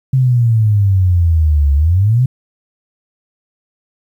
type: exponential two-way sweep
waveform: sine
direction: down then up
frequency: 133.5 to 69.3 to 133.5 Hz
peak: -8 dBFS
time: 0.13-2.26 s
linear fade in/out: 5 ms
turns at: 1.74 s
effects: 8-bit